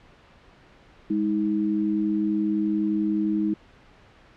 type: tone pair together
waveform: sine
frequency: 205.9 / 317.4 Hz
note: G#3 / D#4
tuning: -15 / +35 cents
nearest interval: perfect fifth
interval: 750 cents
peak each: -25 / -23 dBFS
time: 1.1-3.54 s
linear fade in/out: 5 ms
effects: pink hiss -53 dBFS RMS until 4.36 s + low-pass 3000 Hz 12 dB/octave